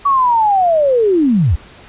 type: linear sweep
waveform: sine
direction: down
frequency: 1142 to 60.2 Hz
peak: -9 dBFS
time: 0.05-1.56 s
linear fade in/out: 10 ms
effects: pink hiss -40 dBFS RMS until 1.88 s + resampled to 8000 Hz